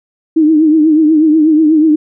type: tone with vibrato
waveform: sine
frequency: 311.1 Hz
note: D#4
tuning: in tune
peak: -5 dBFS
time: 0.36-1.96 s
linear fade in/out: 10 ms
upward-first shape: triangle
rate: 8.2 Hz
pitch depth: 87 cents each way
effects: none

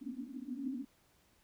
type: band-pass noise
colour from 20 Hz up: white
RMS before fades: -42 dBFS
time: 0.01-0.85 s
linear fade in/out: 10 ms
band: 240 to 280 Hz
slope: 96 dB/octave
effects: pink hiss -70 dBFS RMS until 1.43 s

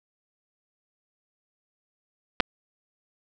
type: clicks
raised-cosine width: 0.3 ms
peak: -4 dBFS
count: 2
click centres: 2.401 / 2.405 s
effects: none

